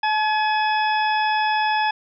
harmonic tone with a mistuned harmonic, 847 Hz, G#5, 34 cents sharp, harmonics 1 / 2 / 3 / 4 / 6, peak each -19 / -25 / -29 / -31 / -35 dBFS, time 0.03-1.91 s, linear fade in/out 5 ms, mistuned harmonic 1, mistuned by +28 cents, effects none

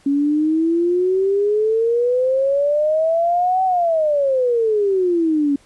sine exponential two-way sweep, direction up then down, 277.2 to 761 to 277.2 Hz, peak -14 dBFS, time 0.06-5.56 s, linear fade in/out 5 ms, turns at 3.64 s, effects pink hiss -53 dBFS RMS until 5.65 s + resampled to 24000 Hz

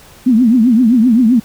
sine tone with vibrato, 236.8 Hz, A#3, 27 cents sharp, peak -6 dBFS, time 0.26-1.4 s, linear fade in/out 10 ms, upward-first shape triangle, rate 7.7 Hz, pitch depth 210 cents each way, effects pink hiss -41 dBFS RMS until 1.44 s

